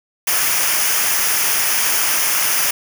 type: noise with comb filter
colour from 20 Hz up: white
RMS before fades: -17 dBFS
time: 0.27-2.71 s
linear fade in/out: 5 ms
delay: 0.25 ms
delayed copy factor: -0.65
effects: none